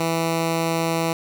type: tone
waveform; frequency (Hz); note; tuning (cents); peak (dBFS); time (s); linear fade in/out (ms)
10% pulse; 164.81; E3; 0; -12; 0-1.13; 2
effects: none